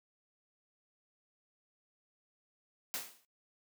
white noise with exponential decay, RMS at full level -35 dBFS, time 2.94-3.25 s, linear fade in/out 0 ms, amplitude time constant 66 ms, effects noise-tail reverb RT60 0.1 s tail -18 dB re dry + high-pass 200 Hz 12 dB/octave

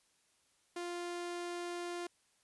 sawtooth tone, 349.2 Hz, F4, in tune, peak -35 dBFS, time 0.76-2.07 s, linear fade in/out 5 ms, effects white hiss -73 dBFS RMS until 2.43 s + resampled to 24000 Hz

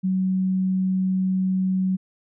sine tone, 187.5 Hz, F#3, 23 cents sharp, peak -19 dBFS, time 0.03-1.97 s, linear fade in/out 20 ms, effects none

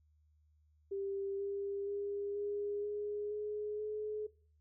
sine tone with pitch steps, 394.2 / 399.2 / 404.3 / 409.5 / 414.8 / 420.1 / 425.4 Hz, G4 / G4 / G#4 / G#4 / G#4 / G#4 / G#4, +10 / +32 / -46 / -24 / -2 / +20 / +42 cents, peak -36 dBFS, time 0.91-4.27 s, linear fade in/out 10 ms, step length 480 ms, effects noise-tail reverb RT60 0.5 s tail -21 dB re dry + added 76 Hz sine -67 dBFS peak until 4.6 s

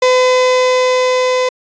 35% pulse tone with level ramp, 507 Hz, B4, 45 cents sharp, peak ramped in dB -6 to -10 dBFS, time 0.02-1.49 s, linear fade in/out 5 ms, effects resampled to 16000 Hz

